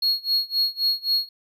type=tone with tremolo; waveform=triangle; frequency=4310 Hz; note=C#8; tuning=49 cents flat; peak=-16 dBFS; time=0.02-1.29 s; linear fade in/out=5 ms; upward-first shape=sine; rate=3.8 Hz; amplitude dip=95%; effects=none

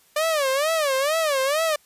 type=tone with vibrato; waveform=sawtooth; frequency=587 Hz; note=D5; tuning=1 cent flat; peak=-16 dBFS; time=0.16-1.76 s; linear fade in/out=5 ms; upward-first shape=sine; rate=2.2 Hz; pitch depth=190 cents each way; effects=white hiss -58 dBFS RMS until 1.85 s + resampled to 32000 Hz

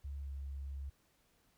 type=tone with pitch glide; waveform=sine; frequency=70.2 to 68.95 Hz; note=C#2 to C#2; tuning=+22 to -9 cents; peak=-40 dBFS; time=0.04-0.9 s; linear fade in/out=10 ms; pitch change=-31 cents; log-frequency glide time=0.19-0.3 s; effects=pink hiss -73 dBFS RMS until 1.57 s

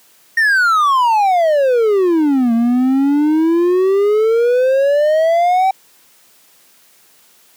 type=exponential two-way sweep; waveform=triangle; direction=down then up; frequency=1864.7 to 227.7 to 776 Hz; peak=-8 dBFS; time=0.37-5.71 s; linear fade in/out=5 ms; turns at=2.53 s; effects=white hiss -50 dBFS RMS until 7.56 s + high-pass 150 Hz 12 dB/octave

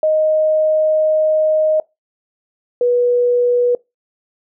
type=tone pair in turn; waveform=sine; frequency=622.3 / 487.2 Hz; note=D#5 / B4; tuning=0 / -24 cents; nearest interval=major third; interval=424 cents; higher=first; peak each=-11 dBFS; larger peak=neither; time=0.03-1.8 / 2.81-3.75 s; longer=first; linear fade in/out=2 ms; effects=noise-tail reverb RT60 0.2 s tail -22 dB re dry

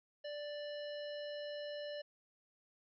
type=harmonic tone; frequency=587.3 Hz; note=D5; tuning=in tune; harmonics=1 / 3 / 5 / 7 / 9; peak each=-42 / -53 / -53 / -56 / -59 dBFS; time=0.24-2.02 s; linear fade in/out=10 ms; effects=none

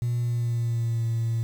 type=tone with pitch glide; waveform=sine; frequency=120 to 114.78 Hz; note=B2 to A#2; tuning=-49 to -26 cents; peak=-21 dBFS; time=0.02-1.43 s; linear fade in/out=0 ms; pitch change=-77 cents; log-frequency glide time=0.2-1.04 s; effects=tanh soft clip ceiling -21 dBFS + 8-bit

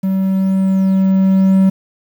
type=tone with level ramp; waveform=triangle; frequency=191.2 Hz; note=G3; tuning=43 cents flat; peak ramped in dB=-11 to -5 dBFS; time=0.03-1.7 s; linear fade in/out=10 ms; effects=7-bit

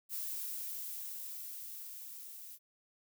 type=noise with level ramp; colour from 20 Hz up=violet; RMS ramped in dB=-39 to -50 dBFS; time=0.09-2.59 s; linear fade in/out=50 ms; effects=none

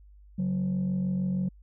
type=tone pair together; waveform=sine; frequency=138.59 / 185 Hz; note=C#3 / F#3; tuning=0 / 0 cents; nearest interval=perfect fourth; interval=500 cents; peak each=-31 / -24 dBFS; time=0.38-1.49 s; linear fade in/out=10 ms; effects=tanh soft clip ceiling -23 dBFS + added 50 Hz sine -50 dBFS peak until 1.62 s

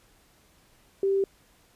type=tone; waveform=sine; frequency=391 Hz; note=G4; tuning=4 cents flat; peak=-21 dBFS; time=1.03-1.24 s; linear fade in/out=2 ms; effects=pink hiss -61 dBFS RMS until 1.75 s + resampled to 32000 Hz

